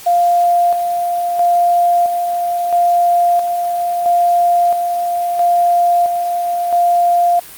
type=tone with tremolo; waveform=sine; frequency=698.5 Hz; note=F5; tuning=in tune; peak=-9 dBFS; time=0.06-7.4 s; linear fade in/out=10 ms; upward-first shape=square; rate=0.75 Hz; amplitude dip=45%; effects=white hiss -35 dBFS RMS until 7.57 s + Opus 48 kbps